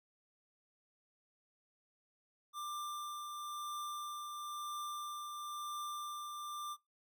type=tone with tremolo; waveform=square; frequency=1187 Hz; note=D6; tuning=18 cents sharp; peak=-40 dBFS; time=2.53-6.77 s; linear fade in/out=50 ms; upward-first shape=triangle; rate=0.99 Hz; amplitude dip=35%; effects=noise-tail reverb RT60 0.2 s tail -24 dB re dry